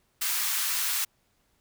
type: high-pass noise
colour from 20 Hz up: white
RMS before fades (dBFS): -28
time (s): 0.21-1.05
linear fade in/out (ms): 10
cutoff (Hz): 1000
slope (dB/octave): 24
effects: pink hiss -70 dBFS RMS until 1.6 s